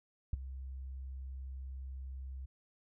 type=tone with ADSR envelope; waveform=sine; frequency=65.9 Hz; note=C2; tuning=13 cents sharp; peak=-26 dBFS; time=0.33-2.46 s; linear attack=4 ms; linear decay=16 ms; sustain=-15 dB; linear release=10 ms; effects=none